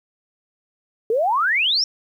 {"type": "exponential sweep", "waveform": "sine", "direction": "up", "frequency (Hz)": [423.8, 5650], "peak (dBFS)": -16, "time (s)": [1.1, 1.84], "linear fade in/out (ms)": 2, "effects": ["9-bit"]}